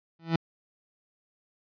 30% pulse tone with exponential growth, 164.81 Hz, E3, in tune, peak -17 dBFS, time 0.19-0.36 s, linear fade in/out 5 ms, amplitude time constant 35 ms, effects resampled to 11025 Hz

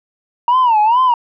sine tone with vibrato, 932.3 Hz, A#5, in tune, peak -7 dBFS, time 0.48-1.14 s, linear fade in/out 2 ms, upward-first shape sine, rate 2.3 Hz, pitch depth 180 cents each way, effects tanh soft clip ceiling -7 dBFS

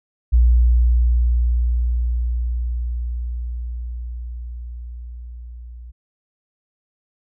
sine tone with level ramp, 59.7 Hz, A#1, 42 cents sharp, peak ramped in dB -9 to -34 dBFS, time 0.32-5.92 s, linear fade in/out 20 ms, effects none

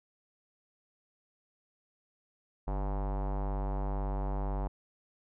square tone with low-pass filter, 49 Hz, G1, in tune, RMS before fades -33 dBFS, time 2.67-4.68 s, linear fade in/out 10 ms, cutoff 870 Hz, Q 2.9, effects none

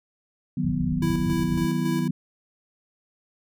sine chord, B major, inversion first, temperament equal, 155.56 / 185 / 246.9 Hz, D#3 / F#3 / B3, 0 / 0 / 0 cents, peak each -27 dBFS, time 0.57-2.11 s, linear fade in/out 5 ms
white low-pass noise, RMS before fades -32 dBFS, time 0.63-1.66 s, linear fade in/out 10 ms, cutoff 180 Hz, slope 96 dB/octave
square tone with tremolo, 330 Hz, E4, 2 cents sharp, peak -27 dBFS, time 1.02-2.08 s, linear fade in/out 5 ms, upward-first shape square, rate 3.6 Hz, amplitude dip 40%
effects none

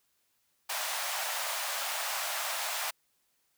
pink high-pass noise, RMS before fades -34 dBFS, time 0.69-2.91 s, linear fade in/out 10 ms, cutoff 620 Hz, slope 48 dB/octave, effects white hiss -74 dBFS RMS until 3.57 s

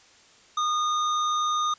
sine tone with sample-and-hold, 1226 Hz, D#6, 26 cents flat, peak -22 dBFS, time 0.57-1.74 s, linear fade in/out 5 ms, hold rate 4900 Hz, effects white hiss -55 dBFS RMS until 1.78 s + resampled to 16000 Hz

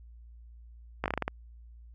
slowing click train, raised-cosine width 0.5 ms, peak -14 dBFS, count 8, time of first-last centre 1.04-1.28 s, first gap 18 ms, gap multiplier 1.21, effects added 58 Hz sine -48 dBFS peak until 1.94 s

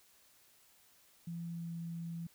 sine tone with pitch glide, 169.1 to 167.83 Hz, E3 to E3, +44 to +31 cents, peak -39 dBFS, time 1.27-2.27 s, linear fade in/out 5 ms, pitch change -13 cents, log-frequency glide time 1.52-1.71 s, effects white hiss -66 dBFS RMS until 2.34 s

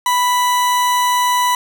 40% pulse tone, 987.8 Hz, B5, in tune, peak -12 dBFS, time 0.06-1.55 s, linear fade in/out 2 ms, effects 8-bit

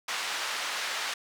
pink band-pass noise, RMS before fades -33 dBFS, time 0.08-1.14 s, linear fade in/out 5 ms, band 1100 to 5800 Hz, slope 12 dB/octave, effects none

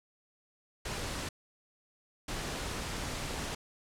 pink noise bursts at uneven times, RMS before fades -37 dBFS, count 2, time 0.85-1.29 / 2.28-3.55 s, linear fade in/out 5 ms, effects low-pass 9000 Hz 12 dB/octave

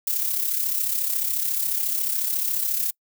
violet noise with amplitude modulation, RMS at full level -22 dBFS, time 0.07-2.91 s, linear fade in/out 5 ms, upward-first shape sine, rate 34.1 Hz, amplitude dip 55%, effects noise-tail reverb RT60 0.1 s tail -26 dB re dry

